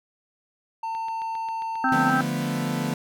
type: tone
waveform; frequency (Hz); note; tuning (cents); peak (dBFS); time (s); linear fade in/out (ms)
triangle; 900; A5; +39; -25; 0.83-2.1; 5
type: click train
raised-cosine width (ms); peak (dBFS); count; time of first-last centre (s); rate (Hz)
0.3; -28; 13; 0.95-2.561; 7.45
type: harmonic tone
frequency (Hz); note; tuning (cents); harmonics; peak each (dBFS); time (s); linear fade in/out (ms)
261; C4; -4; 1 / 3 / 5 / 6; -25 / -25 / -25 / -25; 1.84-2.21; 2
type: chord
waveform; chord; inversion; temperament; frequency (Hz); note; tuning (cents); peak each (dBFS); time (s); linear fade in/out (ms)
40% pulse; B half-diminished seventh; first; equal; 146.83 / 174.61 / 220 / 246.9; D3 / F3 / A3 / B3; 0 / 0 / 0 / 0; -29 / -30 / -31 / -28; 1.92-2.94; 2
effects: none